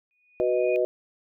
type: tone with exponential growth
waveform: sine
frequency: 2469 Hz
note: D#7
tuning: 14 cents flat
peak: -31 dBFS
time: 0.11-0.76 s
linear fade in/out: 0 ms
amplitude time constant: 140 ms
type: chord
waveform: sine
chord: B major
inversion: second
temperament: equal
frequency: 370 / 493.9 / 622.3 Hz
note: F#4 / B4 / D#5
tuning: 0 / 0 / 0 cents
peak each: -25 dBFS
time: 0.4-0.85 s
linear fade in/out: 0 ms
effects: none